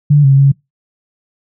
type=tone with pitch steps; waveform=sine; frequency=146.2 / 136.4 / 138.4 Hz; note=D3 / C#3 / C#3; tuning=-7 / -28 / -2 cents; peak=-4 dBFS; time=0.1-0.52 s; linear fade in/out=10 ms; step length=140 ms; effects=noise-tail reverb RT60 0.2 s tail -25 dB re dry